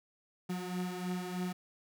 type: beating tone pair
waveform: 35% pulse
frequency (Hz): 180.1 / 183.3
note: F#3 / F#3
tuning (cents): -46 / -16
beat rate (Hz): 3.2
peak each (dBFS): -35 / -39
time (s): 0.49-1.53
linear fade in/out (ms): 10
effects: none